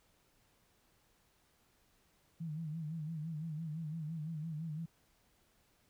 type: tone with vibrato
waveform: sine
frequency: 158.1 Hz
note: D#3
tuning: 28 cents sharp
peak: -38 dBFS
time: 2.4-4.86 s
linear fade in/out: 10 ms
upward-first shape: sine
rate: 5.9 Hz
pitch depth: 95 cents each way
effects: pink hiss -72 dBFS RMS until 5.89 s